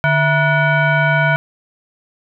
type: tone with frequency modulation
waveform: sine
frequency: 659.3 Hz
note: E5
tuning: in tune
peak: -11 dBFS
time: 0.04-1.36 s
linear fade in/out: 0 ms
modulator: 808 Hz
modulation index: 1.7
effects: none